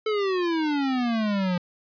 square exponential sweep, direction down, 440 to 174.61 Hz, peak -23 dBFS, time 0.06-1.58 s, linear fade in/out 5 ms, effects resampled to 11025 Hz

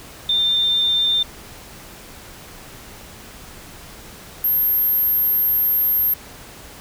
sine tone pair in turn, 3596 / 12790 Hz, A7 / G9, +37 / +34 cents, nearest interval octave + minor seventh, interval 2197 cents, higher second, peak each -15 dBFS, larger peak neither, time 0.29-1.23 / 4.44-6.14 s, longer second, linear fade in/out 5 ms, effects pink hiss -40 dBFS RMS until 6.8 s

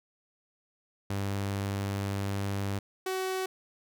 sawtooth tone pair in turn, 99.3 / 376.1 Hz, G2 / F#4, +23 / +28 cents, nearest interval octave + major seventh, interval 2305 cents, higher second, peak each -26 dBFS, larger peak neither, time 1.1-2.79 / 3.06-3.46 s, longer first, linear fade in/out 5 ms, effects none

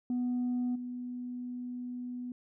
sine tone with level steps, 246.9 Hz, B3, in tune, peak -27 / -36 dBFS, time 0.1-2.32 s, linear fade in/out 2 ms, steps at 0.75 s, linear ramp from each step 10 ms, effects tanh soft clip ceiling -27 dBFS

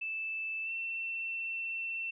sine tone with pitch glide, 2637 to 2692 Hz, E7 to E7, 0 to +36 cents, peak -34 dBFS, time 0.01-2.11 s, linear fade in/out 10 ms, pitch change +36 cents, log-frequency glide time 0.64-0.7 s, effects none

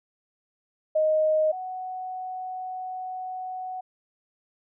sine tone pair in turn, 622.3 / 742.4 Hz, D#5 / F#5, 0 / +6 cents, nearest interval minor third, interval 306 cents, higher second, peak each -19 / -31 dBFS, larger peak first, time 0.95-1.52 / 1.52-3.81 s, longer second, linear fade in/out 10 ms, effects none

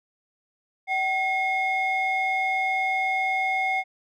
triangle ring-modulated tone, 698 Hz, F5, 1 cent flat, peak -17 dBFS, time 0.87-3.84 s, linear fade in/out 50 ms, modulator 1460 Hz, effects none

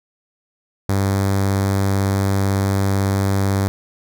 sawtooth tone with notch filter, 98 Hz, G2, in tune, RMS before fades -18 dBFS, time 0.89-3.68 s, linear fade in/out 0 ms, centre 2800 Hz, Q 1.4, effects none

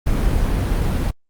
brown noise, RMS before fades -18 dBFS, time 0.06-1.11 s, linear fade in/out 10 ms, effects Opus 32 kbps

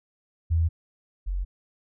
sine tone pair in turn, 82.4 / 45.56 Hz, E2 / F#1, 0 / -26 cents, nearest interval minor seventh, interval 1026 cents, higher first, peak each -19 / -25 dBFS, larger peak first, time 0.5-0.69 / 1.26-1.45 s, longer neither, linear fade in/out 20 ms, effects none

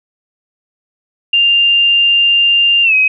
sine tone with pitch glide, 2795 to 2534 Hz, F7 to D#7, +1 to +31 cents, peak -7 dBFS, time 1.33-3.08 s, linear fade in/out 5 ms, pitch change -170 cents, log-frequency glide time 2.83-2.94 s, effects none

